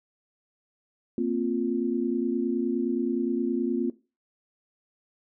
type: chord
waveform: sine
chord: Bb suspended second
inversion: none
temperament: equal with one note detuned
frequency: 232 / 261.6 / 349.2 Hz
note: Bb3 / C4 / F4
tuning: -8 / 0 / 0 cents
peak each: -28 dBFS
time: 1.18-3.9 s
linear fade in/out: 2 ms
effects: noise-tail reverb RT60 0.3 s tail -18 dB re dry